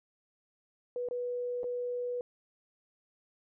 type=tone with dropouts; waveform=sine; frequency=489.9 Hz; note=B4; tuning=14 cents flat; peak=-32 dBFS; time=0.96-2.21 s; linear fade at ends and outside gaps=1 ms; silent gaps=1.087-1.11 / 1.633-1.641 s; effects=none